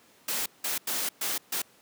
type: noise bursts at uneven times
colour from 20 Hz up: white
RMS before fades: -30 dBFS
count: 5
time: 0.28-0.46 / 0.64-0.78 / 0.87-1.09 / 1.21-1.38 / 1.52-1.62 s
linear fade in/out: 5 ms
effects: pink hiss -59 dBFS RMS until 1.81 s + high-pass 200 Hz 12 dB/octave